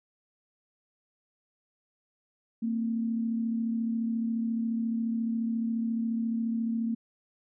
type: tone pair together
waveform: sine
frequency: 227.3 / 261.6 Hz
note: A#3 / C4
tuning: -43 / 0 cents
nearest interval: major second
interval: 243 cents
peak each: -27 / -38 dBFS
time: 2.62-6.95 s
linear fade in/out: 10 ms
effects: none